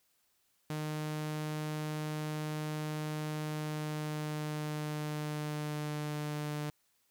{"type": "tone with pitch glide", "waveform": "sawtooth", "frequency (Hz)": [153, 149.25], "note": ["D#3", "D3"], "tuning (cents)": [-29, 28], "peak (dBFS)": -31, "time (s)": [0.7, 6.7], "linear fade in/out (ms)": 2, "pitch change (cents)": -43, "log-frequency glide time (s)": [3.42, 6.59], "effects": ["white hiss -74 dBFS RMS until 7.1 s"]}